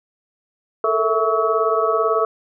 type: tone cluster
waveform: sine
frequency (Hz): 436.3 / 454.3 / 658 / 1125 / 1292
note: A4 / A#4 / E5 / C#6 / E6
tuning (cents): -15 / -45 / -3 / +25 / -35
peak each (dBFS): -22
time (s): 0.84-2.25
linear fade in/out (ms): 2
effects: none